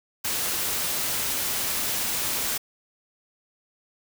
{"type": "noise", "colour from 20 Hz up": "white", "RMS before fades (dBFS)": -27, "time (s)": [0.24, 2.58], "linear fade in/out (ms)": 10, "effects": []}